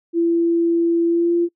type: tone with pitch glide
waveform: sine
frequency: 337.2 to 343.3 Hz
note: E4 to F4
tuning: +39 to -30 cents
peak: -14 dBFS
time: 0.13-1.49 s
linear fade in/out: 50 ms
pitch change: +31 cents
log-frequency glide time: 1.06-1.34 s
effects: noise-tail reverb RT60 0.1 s tail -25 dB re dry